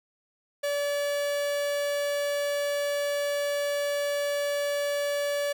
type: tone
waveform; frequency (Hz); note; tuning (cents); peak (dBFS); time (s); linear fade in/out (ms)
45% pulse; 575; D5; -37; -26; 0.63-5.53; 10
effects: none